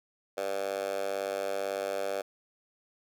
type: tone with high-pass filter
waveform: 10% pulse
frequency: 98 Hz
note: G2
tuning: in tune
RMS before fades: -33 dBFS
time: 0.37-2.22 s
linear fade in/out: 10 ms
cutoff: 560 Hz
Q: 3.3
effects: none